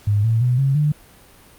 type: tone with pitch steps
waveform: sine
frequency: 103.2 / 113.19 / 124.15 / 136.17 / 149.36 Hz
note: G#2 / A2 / B2 / C#3 / D3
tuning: -10 / +49 / +9 / -31 / +30 cents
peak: -14 dBFS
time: 0.07-0.92 s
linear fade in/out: 5 ms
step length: 170 ms
effects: pink hiss -48 dBFS RMS until 1.58 s + Opus 48 kbps